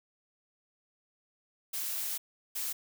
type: noise bursts at uneven times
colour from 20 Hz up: blue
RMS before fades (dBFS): -35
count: 2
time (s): 1.73-2.18 / 2.55-2.73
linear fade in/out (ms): 10
effects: none